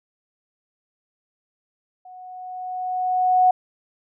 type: tone with level ramp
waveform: sine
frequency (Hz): 736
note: F#5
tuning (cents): -9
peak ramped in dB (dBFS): -40 to -11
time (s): 2.05-3.51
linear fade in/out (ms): 5
effects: none